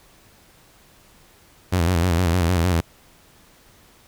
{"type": "tone with vibrato", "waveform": "sawtooth", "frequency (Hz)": 87.31, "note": "F2", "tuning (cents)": 0, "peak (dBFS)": -13, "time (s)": [1.72, 2.81], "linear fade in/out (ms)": 10, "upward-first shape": "square", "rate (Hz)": 6.5, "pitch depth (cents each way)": 85, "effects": ["pink hiss -53 dBFS RMS until 4.07 s"]}